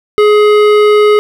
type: tone with hard clipping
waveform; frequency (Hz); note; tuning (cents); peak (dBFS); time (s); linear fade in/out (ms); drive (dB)
sine; 420; G#4; +19; -6; 0.18-1.19; 0; 14
effects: none